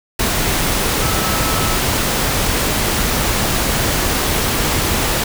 sine tone in noise, 1303 Hz, E6, 20 cents flat, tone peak -25 dBFS, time 1.02-1.77 s, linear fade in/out 5 ms, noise pink, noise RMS -17 dBFS, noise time 0.19-5.24 s, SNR -11 dB, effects none

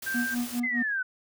white noise, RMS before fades -39 dBFS, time 0.02-0.6 s, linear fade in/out 5 ms
sine tone, 1574 Hz, G6, 7 cents sharp, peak -28 dBFS, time 0.06-0.35 s, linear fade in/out 10 ms
triangle tone with tremolo, 241.9 Hz, B3, 36 cents flat, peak -23 dBFS, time 0.14-0.83 s, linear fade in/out 10 ms, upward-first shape sine, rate 4.9 Hz, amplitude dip 95%
sine linear sweep, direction down, 2093 to 1475 Hz, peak -26 dBFS, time 0.63-1.03 s, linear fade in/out 10 ms
effects none

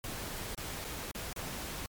pink noise with dropouts, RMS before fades -40 dBFS, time 0.04-1.86 s, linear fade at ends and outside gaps 0 ms, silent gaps 0.548-0.577 / 0.844-0.848 / 1.112-1.149 / 1.329-1.362 s, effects MP3 96 kbps

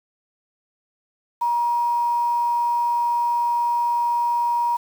sine tone with quantisation, 951 Hz, A#5, 34 cents sharp, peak -18 dBFS, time 1.41-4.77 s, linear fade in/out 10 ms, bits 7, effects none

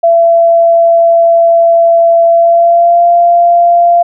sine tone with pitch glide, 673 to 690.7 Hz, E5 to F5, +36 to -19 cents, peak -3 dBFS, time 0.03-4.03 s, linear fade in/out 10 ms, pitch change +45 cents, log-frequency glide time 2.28-3.04 s, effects none

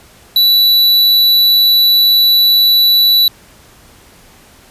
square tone, 3951 Hz, B7, in tune, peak -7 dBFS, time 0.36-3.28 s, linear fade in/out 2 ms, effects pink hiss -43 dBFS RMS until 4.7 s + resampled to 32000 Hz

